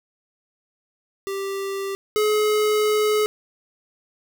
square tone pair in turn, 392 / 424.9 Hz, G4 / G#4, 0 / +40 cents, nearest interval minor second, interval 140 cents, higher second, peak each -26 / -18 dBFS, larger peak second, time 1.27-1.95 / 2.16-3.26 s, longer second, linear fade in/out 0 ms, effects none

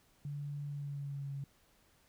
sine tone with pitch glide, 144.3 to 139.06 Hz, D3 to C#3, -30 to +6 cents, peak -38 dBFS, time 0.25-1.44 s, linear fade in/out 2 ms, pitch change -64 cents, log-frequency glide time 0.67-1.32 s, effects pink hiss -69 dBFS RMS until 2.08 s

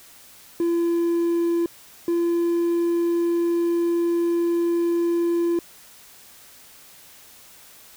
triangle tone pair in turn, 339.9 / 341.4 Hz, F4 / F4, -47 / -39 cents, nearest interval unison, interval 8 cents, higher second, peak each -16 dBFS, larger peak neither, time 0.6-1.66 / 2.08-5.59 s, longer second, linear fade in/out 2 ms, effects tanh soft clip ceiling -12 dBFS + white hiss -48 dBFS RMS until 7.96 s

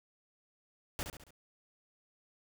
pink noise with echo, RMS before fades -37 dBFS, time 0.99-1.03 s, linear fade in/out 0 ms, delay 69 ms, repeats 4, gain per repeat -6 dB, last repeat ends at 1.306 s, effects none

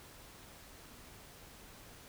silence, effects pink hiss -55 dBFS RMS until 2.08 s

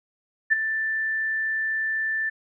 sine tone with ADSR envelope, 1768 Hz, A6, 8 cents sharp, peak -13 dBFS, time 0.5-2.3 s, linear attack 25 ms, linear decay 15 ms, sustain -10 dB, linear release 13 ms, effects none

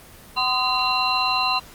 sine tone cluster, 759 / 1025 / 1245 / 2750 / 4060 Hz, F#5 / C6 / D#6 / F7 / B7, +44 / -36 / +1 / -27 / +47 cents, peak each -27 / -23 / -30 / -25 / -24 dBFS, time 0.36-1.6 s, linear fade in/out 20 ms, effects pink hiss -45 dBFS RMS until 1.74 s + Opus 24 kbps

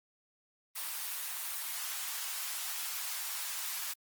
white high-pass noise, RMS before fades -38 dBFS, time 0.75-3.94 s, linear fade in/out 20 ms, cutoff 810 Hz, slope 24 dB/octave, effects Opus 24 kbps

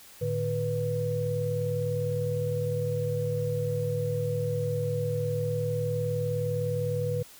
sine tone cluster, 109.9 / 149.7 / 490.3 Hz, A2 / D3 / B4, -2 / +33 / -13 cents, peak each -31 / -32 / -29 dBFS, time 0.21-7.23 s, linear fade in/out 10 ms, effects white hiss -51 dBFS RMS until 7.39 s

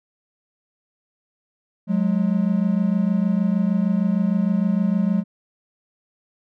triangle tone pair together, 182.4 / 208.9 Hz, F#3 / G#3, -24 / +10 cents, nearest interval major second, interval 234 cents, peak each -18 / -18 dBFS, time 1.87-5.24 s, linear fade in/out 50 ms, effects none

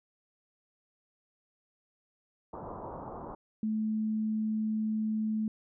white low-pass noise, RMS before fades -42 dBFS, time 2.53-3.35 s, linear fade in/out 5 ms, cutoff 1100 Hz, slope 48 dB/octave
sine tone, 217.1 Hz, A3, 23 cents flat, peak -28 dBFS, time 3.63-5.48 s, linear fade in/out 2 ms
effects none

